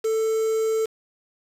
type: tone with quantisation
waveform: triangle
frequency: 442.3 Hz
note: A4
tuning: 9 cents sharp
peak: -18 dBFS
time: 0.04-0.86 s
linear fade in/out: 10 ms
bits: 6
effects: resampled to 32000 Hz